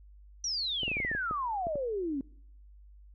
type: exponential sweep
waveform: sine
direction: down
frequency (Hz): 5920 to 261.6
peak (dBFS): -30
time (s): 0.44-2.21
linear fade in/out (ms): 2
type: clicks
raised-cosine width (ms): 2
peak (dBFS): -25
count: 11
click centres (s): 0.833 / 0.88 / 0.916 / 0.969 / 1.002 / 1.049 / 1.115 / 1.15 / 1.311 / 1.669 / 1.756
effects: noise-tail reverb RT60 0.7 s tail -25 dB re dry + added 50 Hz sine -51 dBFS peak until 3.14 s